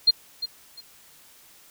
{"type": "tone with echo", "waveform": "sine", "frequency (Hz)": 4200, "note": "C8", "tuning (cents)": 6, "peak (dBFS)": -12, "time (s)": [0.07, 0.11], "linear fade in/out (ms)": 10, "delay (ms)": 350, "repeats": 2, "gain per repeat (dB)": -13, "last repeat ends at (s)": 0.81, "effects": ["white hiss -53 dBFS RMS until 1.7 s"]}